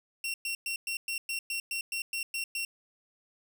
sawtooth tone bursts, 2731 Hz, F7, 39 cents flat, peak -28 dBFS, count 12, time 0.24-2.65 s, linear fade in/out 2 ms, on 100 ms, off 110 ms, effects none

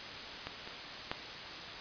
clicks, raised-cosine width 0.3 ms, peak -22 / -28 / -17 dBFS, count 3, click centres 0.47 / 0.675 / 1.115 s, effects white hiss -43 dBFS RMS until 1.8 s + resampled to 11025 Hz

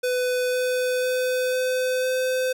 square tone with pitch steps, 500 / 503.2 / 506.4 / 509.6 / 512.9 Hz, B4 / B4 / B4 / C5 / C5, +21 / +32 / +43 / -46 / -35 cents, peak -22 dBFS, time 0.03-2.53 s, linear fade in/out 10 ms, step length 500 ms, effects none

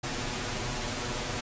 pink noise with comb filter, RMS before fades -33 dBFS, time 0.03-1.41 s, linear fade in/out 10 ms, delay 8.2 ms, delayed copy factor +0.75, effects resampled to 16000 Hz

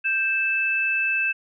sine tone pair together, 1569 / 2630 Hz, G6 / E7, +1 / -5 cents, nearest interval major sixth, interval 894 cents, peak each -26 / -21 dBFS, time 0.04-1.33 s, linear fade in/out 20 ms, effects none

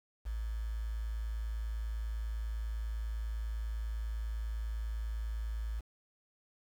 sine tone with quantisation, 55 Hz, A1, in tune, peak -34 dBFS, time 0.25-5.81 s, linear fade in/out 20 ms, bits 9, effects none

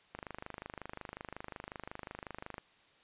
click train, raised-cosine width 0.5 ms, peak -27 dBFS, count 63, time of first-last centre 0.15-2.581 s, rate 25.5 Hz, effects white hiss -65 dBFS RMS until 3.03 s + resampled to 8000 Hz

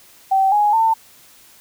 sine tone with pitch steps, 772 / 832.2 / 897.1 Hz, G5 / G#5 / A5, -27 / +3 / +33 cents, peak -12 dBFS, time 0.31-0.94 s, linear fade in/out 10 ms, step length 210 ms, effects white hiss -48 dBFS RMS until 1.6 s

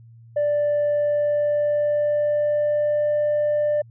sine tone with pitch glide, 587.3 to 594.1 Hz, D5 to D5, 0 to +20 cents, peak -16 dBFS, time 0.36-3.82 s, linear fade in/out 10 ms, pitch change +20 cents, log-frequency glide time 0.84-3.13 s, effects tanh soft clip ceiling -16 dBFS + added 115 Hz sine -44 dBFS peak until 3.9 s

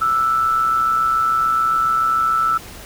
sine tone with amplitude modulation, 1323 Hz, E6, 6 cents sharp, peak -12 dBFS, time 0.01-2.58 s, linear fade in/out 10 ms, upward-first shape sine, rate 127 Hz, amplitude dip 50%, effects pink hiss -37 dBFS RMS until 2.85 s

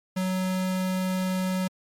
square tone, 186 Hz, F#3, 9 cents sharp, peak -25 dBFS, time 0.16-1.68 s, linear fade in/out 10 ms, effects MP3 64 kbps

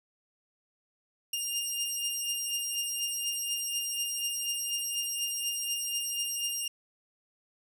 15% pulse beating tone pair, 2809 / 2813.1 Hz, F7 / F7, +9 / +12 cents, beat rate 4.1 Hz, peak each -29 / -25 dBFS, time 1.33-6.68 s, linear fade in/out 5 ms, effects none

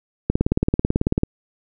click train, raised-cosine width 3 ms, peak -4 dBFS, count 18, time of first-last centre 0.3-1.234 s, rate 18.2 Hz, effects none

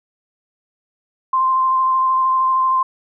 sine tone with vibrato, 1045 Hz, C6, 2 cents flat, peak -13 dBFS, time 1.33-2.83 s, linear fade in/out 5 ms, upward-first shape square, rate 13 Hz, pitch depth 10 cents each way, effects none

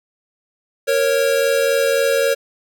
square tone pair together, 466.2 / 549.9 Hz, A#4 / C#5, 0 / -14 cents, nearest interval minor third, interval 286 cents, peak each -19 / -17 dBFS, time 0.87-2.35 s, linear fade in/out 20 ms, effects none

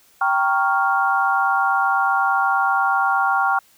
sine chord, G half-diminished seventh, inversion none, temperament equal, 784 / 932.3 / 1108.7 / 1396.9 Hz, G5 / Bb5 / Db6 / F6, 0 / 0 / 0 / 0 cents, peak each -20 / -25 / -22 / -20 dBFS, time 0.21-3.59 s, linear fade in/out 5 ms, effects white hiss -55 dBFS RMS until 3.77 s

